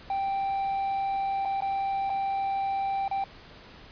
triangle tone with dropouts, 784 Hz, G5, in tune, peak -24 dBFS, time 0.1-3.24 s, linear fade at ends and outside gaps 2 ms, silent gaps 1.451-1.455 / 1.606-1.621 / 2.096-2.1 / 3.08-3.112 s, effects pink hiss -49 dBFS RMS until 3.91 s + resampled to 11025 Hz

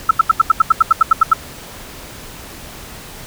sine tone bursts, 1315 Hz, E6, 5 cents flat, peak -4 dBFS, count 13, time 0.09-1.334 s, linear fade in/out 5 ms, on 20 ms, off 82 ms, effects pink hiss -34 dBFS RMS until 3.26 s

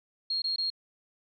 sine tone bursts, 4256 Hz, C8, 29 cents sharp, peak -27 dBFS, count 3, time 0.3-0.702 s, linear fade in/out 5 ms, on 120 ms, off 21 ms, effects none

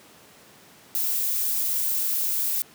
violet noise, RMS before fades -25 dBFS, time 0.95-2.62 s, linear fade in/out 0 ms, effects pink hiss -51 dBFS RMS until 2.74 s + high-pass 150 Hz 12 dB/octave

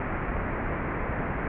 pink low-pass noise, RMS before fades -30 dBFS, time 0-1.48 s, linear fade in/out 2 ms, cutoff 2200 Hz, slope 48 dB/octave, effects none

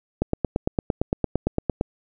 click train, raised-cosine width 2 ms, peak -7 dBFS, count 15, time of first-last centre 0.22-1.811 s, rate 8.8 Hz, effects none

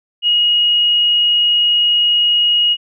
sine tone, 2885 Hz, F#7, 44 cents flat, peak -10 dBFS, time 0.22-2.77 s, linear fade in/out 50 ms, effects none

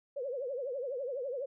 sine tone with vibrato, 523 Hz, C5, 1 cent flat, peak -34 dBFS, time 0.16-1.46 s, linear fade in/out 10 ms, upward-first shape triangle, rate 12 Hz, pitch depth 200 cents each way, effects none

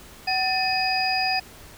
sine tone cluster, 754 / 1777 / 2528 / 4916 Hz, F#5 / A6 / D#7 / D#8, +32 / +17 / +27 / -22 cents, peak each -24 / -31 / -27 / -26 dBFS, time 0.27-1.4 s, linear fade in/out 10 ms, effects pink hiss -46 dBFS RMS until 1.77 s

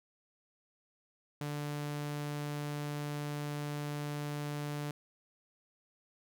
sawtooth tone, 146.83 Hz, D3, in tune, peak -32 dBFS, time 1.41-4.91 s, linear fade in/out 2 ms, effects none

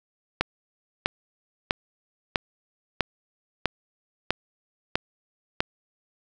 click train, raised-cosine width 0.3 ms, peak -5 dBFS, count 9, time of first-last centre 0.41-5.605 s, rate 1.54 Hz, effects none

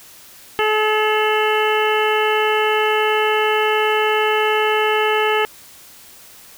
harmonic tone with a mistuned harmonic, 429.3 Hz, A4, 43 cents flat, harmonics 1 / 2 / 3 / 4 / 5 / 6 / 7, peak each -18 / -21 / -23 / -24 / -25 / -26 / -26 dBFS, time 0.59-5.45 s, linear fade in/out 0 ms, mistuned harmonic 6, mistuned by +70 cents, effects white hiss -43 dBFS RMS until 6.57 s

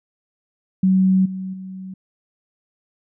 sine tone with level steps, 188.4 Hz, F#3, 32 cents sharp, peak -12 / -25 / -30 dBFS, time 0.83-1.94 s, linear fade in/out 5 ms, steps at 1.25 / 1.53 s, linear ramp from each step 10 ms, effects none

